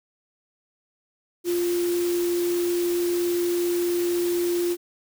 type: tone in noise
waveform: sine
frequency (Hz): 349.2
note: F4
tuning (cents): 0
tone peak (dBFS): -21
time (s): 1.44-4.77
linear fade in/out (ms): 50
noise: white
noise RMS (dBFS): -35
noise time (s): 1.44-4.77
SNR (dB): +11
effects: none